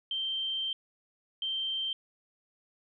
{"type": "tone bursts at uneven times", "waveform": "sine", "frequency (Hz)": 3136, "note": "G7", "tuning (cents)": 0, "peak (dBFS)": -30, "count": 2, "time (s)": [[0.11, 0.73], [1.42, 1.93]], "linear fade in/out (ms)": 2, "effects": []}